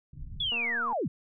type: low-pass noise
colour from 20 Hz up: pink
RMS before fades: -41 dBFS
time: 0.13-0.5 s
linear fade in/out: 5 ms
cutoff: 150 Hz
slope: 24 dB/octave
type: linear sweep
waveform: sine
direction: down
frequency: 3473 to 103.2 Hz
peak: -27 dBFS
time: 0.4-1.08 s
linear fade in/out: 5 ms
type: click train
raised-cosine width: 1 ms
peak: -30 dBFS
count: 97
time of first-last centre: 0.52-0.929 s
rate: 235 Hz
effects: none